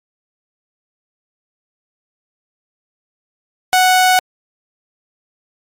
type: tone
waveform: sawtooth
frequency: 740 Hz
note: F#5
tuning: in tune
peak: -5 dBFS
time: 3.73-4.19 s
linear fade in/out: 0 ms
effects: MP3 64 kbps